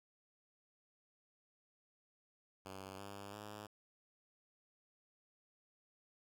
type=tone with pitch steps; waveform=5% pulse; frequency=96 / 100.25 / 104.69 Hz; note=G2 / G2 / G#2; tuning=-36 / +39 / +14 cents; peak=-37 dBFS; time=2.65-3.67 s; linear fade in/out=10 ms; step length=340 ms; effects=13-bit